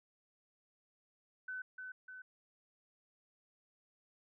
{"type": "tone with echo", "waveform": "sine", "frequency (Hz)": 1511, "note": "F#6", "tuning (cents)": 36, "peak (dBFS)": -40, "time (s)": [1.48, 1.62], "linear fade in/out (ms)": 5, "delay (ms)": 300, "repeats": 2, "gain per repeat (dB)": -4, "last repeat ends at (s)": 2.22, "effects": []}